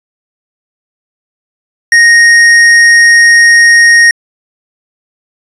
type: tone with tanh clipping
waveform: triangle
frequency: 1864.7 Hz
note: A#6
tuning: in tune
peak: -3 dBFS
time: 1.92-4.11 s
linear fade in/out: 2 ms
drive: 17 dB
effects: resampled to 22050 Hz